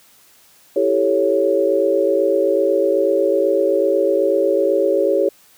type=chord; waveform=sine; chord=A dominant seventh; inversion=second; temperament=equal; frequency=329.6 / 392 / 440 / 554.4 Hz; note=E4 / G4 / A4 / C#5; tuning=0 / 0 / 0 / 0 cents; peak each=-22 / -18 / -21 / -17 dBFS; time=0.76-5.29 s; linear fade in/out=5 ms; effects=white hiss -51 dBFS RMS until 5.57 s + high-pass 60 Hz 12 dB/octave